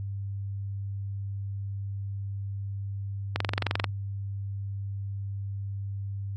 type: click train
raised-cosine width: 0.3 ms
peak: -10 dBFS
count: 12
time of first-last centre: 3.36-3.842 s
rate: 22.8 Hz
effects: added 99 Hz sine -31 dBFS peak until 6.36 s + AAC 32 kbps